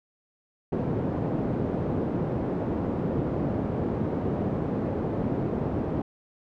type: band-pass noise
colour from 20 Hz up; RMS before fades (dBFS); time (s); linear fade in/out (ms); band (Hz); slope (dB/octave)
pink; -28; 0.72-6.02; 5; 120 to 480; 12
effects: none